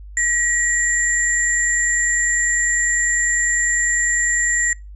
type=tone pair together; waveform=sine; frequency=1910 / 7280 Hz; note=A#6 / A#8; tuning=+42 / -42 cents; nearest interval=octave + major seventh; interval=2316 cents; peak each=-18 / -19 dBFS; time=0.17-4.73 s; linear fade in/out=2 ms; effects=noise-tail reverb RT60 0.2 s tail -22 dB re dry + added 50 Hz sine -34 dBFS peak until 4.95 s